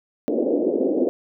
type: band-pass noise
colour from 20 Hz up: pink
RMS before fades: -21 dBFS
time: 0.28-1.09 s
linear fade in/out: 0 ms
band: 250 to 570 Hz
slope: 48 dB/octave
effects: none